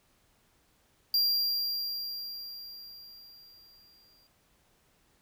square tone with exponential decay, 4759 Hz, D8, 22 cents sharp, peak -23 dBFS, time 1.14-4.27 s, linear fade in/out 2 ms, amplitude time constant 680 ms, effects pink hiss -68 dBFS RMS until 5.21 s

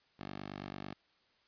10% pulse tone with high-pass filter, 49 Hz, G1, in tune, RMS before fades -45 dBFS, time 0.19-0.94 s, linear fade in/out 10 ms, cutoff 160 Hz, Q 0.55, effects white hiss -71 dBFS RMS until 1.47 s + resampled to 11025 Hz

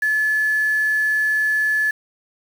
sine tone with quantisation, 1722 Hz, A6, 38 cents flat, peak -16 dBFS, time 0.02-1.91 s, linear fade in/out 5 ms, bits 6, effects none

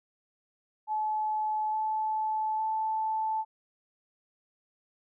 sine tone with pitch steps, 860 / 868 / 876 Hz, A5 / A5 / A5, -40 / -24 / -8 cents, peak -27 dBFS, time 0.87-3.45 s, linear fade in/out 50 ms, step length 860 ms, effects none

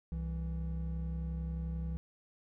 triangle tone pair together, 65.32 / 164.6 Hz, C2 / E3, -2 / -2 cents, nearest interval octave + major third, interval 1600 cents, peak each -34 / -37 dBFS, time 0.12-1.97 s, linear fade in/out 0 ms, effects none

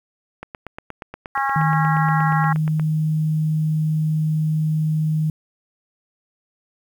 click train, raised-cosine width 0.5 ms, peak -17 dBFS, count 21, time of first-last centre 0.43-2.797 s, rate 8.45 Hz
harmonic tone, 273.2 Hz, C#4, 25 cents flat, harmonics 3 / 4 / 5 / 6 / 7, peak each -22 / -24 / -26 / -28 / -29 dBFS, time 1.35-2.53 s, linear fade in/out 5 ms
sine tone, 155.9 Hz, D#3, 4 cents sharp, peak -17 dBFS, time 1.56-5.3 s, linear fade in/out 2 ms
effects 8-bit

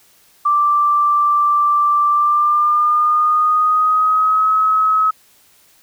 sine tone with pitch glide, 1174.7 to 1281 Hz, D6 to E6, 0 to -50 cents, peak -11 dBFS, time 0.45-5.11 s, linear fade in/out 10 ms, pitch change +150 cents, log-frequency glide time 2.09-4.49 s, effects white hiss -52 dBFS RMS until 5.82 s

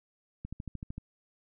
click train, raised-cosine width 5 ms, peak -26 dBFS, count 8, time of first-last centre 0.45-0.98 s, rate 13.2 Hz, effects none

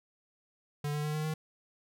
square tone with pitch steps, 146.6 / 148.9 / 151.24 / 153.62 / 156.04 Hz, D3 / D3 / D#3 / D#3 / D#3, -3 / +24 / -49 / -22 / +5 cents, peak -32 dBFS, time 0.84-1.34 s, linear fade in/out 5 ms, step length 100 ms, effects none

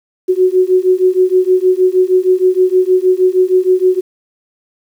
sine beating tone pair, 366.4 / 372.8 Hz, F#4 / F#4, -17 / +13 cents, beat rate 6.4 Hz, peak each -11 dBFS, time 0.28-4.01 s, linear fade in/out 20 ms, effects 7-bit

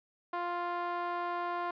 sawtooth tone with band-pass filter, 349.7 Hz, F4, 2 cents sharp, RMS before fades -35 dBFS, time 0.33-1.71 s, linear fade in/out 5 ms, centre 980 Hz, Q 2.1, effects resampled to 11025 Hz

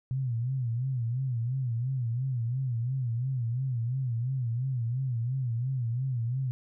sine tone with vibrato, 123.9 Hz, B2, 6 cents sharp, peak -27 dBFS, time 0.11-6.51 s, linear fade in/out 0 ms, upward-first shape sine, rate 2.9 Hz, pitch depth 140 cents each way, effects none

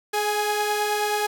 sawtooth tone pair together, 420 / 830.6 Hz, G#4 / G#5, +19 / 0 cents, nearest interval octave, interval 1181 cents, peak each -21 dBFS, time 0.13-1.27 s, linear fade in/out 10 ms, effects none

